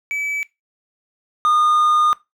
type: tone pair in turn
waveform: triangle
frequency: 2296 / 1221.5 Hz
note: D7 / D#6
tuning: -40 / -32 cents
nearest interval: major seventh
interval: 1092 cents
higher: first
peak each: -19 / -11 dBFS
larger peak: second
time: 0.11-0.43 / 1.45-2.13 s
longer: second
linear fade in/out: 0 ms
effects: noise-tail reverb RT60 0.2 s tail -19 dB re dry